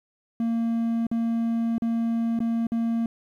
triangle tone with dropouts, 230 Hz, A#3, 23 cents flat, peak -20 dBFS, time 0.4-3.06 s, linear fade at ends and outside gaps 2 ms, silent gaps 1.068-1.114 / 1.782-1.821 / 2.391-2.403 / 2.669-2.719 s, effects 10-bit

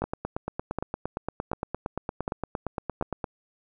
two click trains, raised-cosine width 1 ms, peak -14 / -15 dBFS, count 5 / 29, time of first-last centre 0.04-3.025 / 0.02-3.242 s, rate 1.34 / 8.69 Hz, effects none

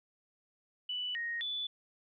sine tone with pitch steps, 2971 / 1869 / 3471 Hz, F#7 / A#6 / A7, +6 / +4 / -24 cents, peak -34 dBFS, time 0.89-1.67 s, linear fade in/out 5 ms, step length 260 ms, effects none

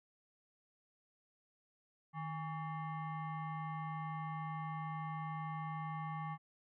sine tone with frequency modulation, 155.56 Hz, D#3, in tune, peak -39 dBFS, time 2.13-6.38 s, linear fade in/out 50 ms, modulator 975 Hz, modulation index 1.1, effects none

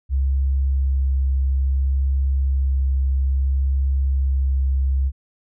sine tone with vibrato, 67.2 Hz, C2, 47 cents sharp, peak -16 dBFS, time 0.09-5.12 s, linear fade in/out 50 ms, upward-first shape sine, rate 0.6 Hz, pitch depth 10 cents each way, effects none

